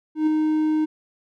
triangle tone with ADSR envelope, 309.8 Hz, D#4, 7 cents flat, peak -13 dBFS, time 0.15-0.86 s, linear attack 120 ms, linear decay 7 ms, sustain -3 dB, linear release 20 ms, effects none

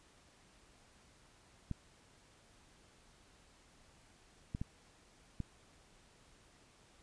clicks, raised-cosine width 5 ms, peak -26 dBFS, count 4, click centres 1.713 / 4.549 / 4.615 / 5.403 s, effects pink hiss -65 dBFS RMS until 7.02 s + resampled to 22050 Hz

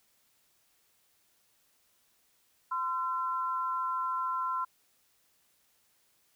sine tone pair together, 1029 / 1353.5 Hz, C6 / E6, -29 / +45 cents, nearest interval perfect fourth, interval 474 cents, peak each -31 / -34 dBFS, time 2.71-4.65 s, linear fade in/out 10 ms, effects white hiss -70 dBFS RMS until 6.35 s

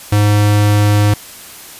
square tone, 103.83 Hz, G#2, in tune, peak -9 dBFS, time 0.12-1.14 s, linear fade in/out 5 ms, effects white hiss -34 dBFS RMS until 1.79 s + resampled to 32000 Hz

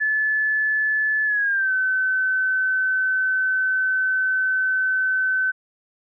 sine tone with pitch glide, 1730 to 1523.6 Hz, A6 to G6, -30 to -50 cents, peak -18 dBFS, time 0-5.52 s, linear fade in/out 20 ms, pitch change -220 cents, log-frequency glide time 1.25-1.72 s, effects none

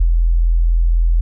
sine tone with ADSR envelope, 41.98 Hz, E1, 32 cents sharp, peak -8 dBFS, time 0-1.21 s, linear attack 10 ms, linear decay 52 ms, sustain -2 dB, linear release 6 ms, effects none

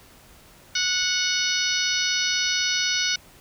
harmonic tone, 736 Hz, F#5, 9 cents flat, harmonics 2 / 3 / 4 / 5 / 6 / 7 / 8, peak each -29 / -29 / -29 / -29 / -29 / -29 / -29 dBFS, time 0.75-3.16 s, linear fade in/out 5 ms, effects pink hiss -51 dBFS RMS until 3.4 s

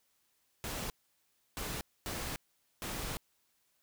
pink noise bursts at uneven times, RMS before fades -39 dBFS, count 4, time 0.64-0.9 / 1.57-1.81 / 2.06-2.36 / 2.82-3.17 s, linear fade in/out 0 ms, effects white hiss -75 dBFS RMS until 3.82 s

